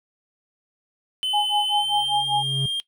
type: tone with pitch glide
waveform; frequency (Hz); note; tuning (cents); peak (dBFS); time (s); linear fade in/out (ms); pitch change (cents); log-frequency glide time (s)
triangle; 3040 to 3206; F#7 to G7; +46 to +38; -20; 1.23-2.8; 0; +92; 1.65-2.28
type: tone with tremolo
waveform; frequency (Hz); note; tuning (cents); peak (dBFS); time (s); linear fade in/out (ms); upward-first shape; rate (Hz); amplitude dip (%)
sine; 831; G#5; +1; -18; 1.33-2.43; 10; sine; 5.1; 100
type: tone with exponential growth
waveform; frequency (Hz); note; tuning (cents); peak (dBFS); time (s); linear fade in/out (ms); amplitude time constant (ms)
triangle; 135.2; C#3; -43; -19; 1.74-2.66; 5; 200
effects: noise-tail reverb RT60 0.1 s tail -18 dB re dry